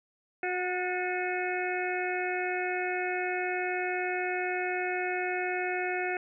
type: harmonic tone with a mistuned harmonic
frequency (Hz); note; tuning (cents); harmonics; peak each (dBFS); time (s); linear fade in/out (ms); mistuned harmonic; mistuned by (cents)
363.9; F#4; -29; 1 / 2 / 4 / 5 / 6 / 7; -33 / -34 / -37 / -38 / -37 / -39; 0.43-6.17; 2; 5; -36
effects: none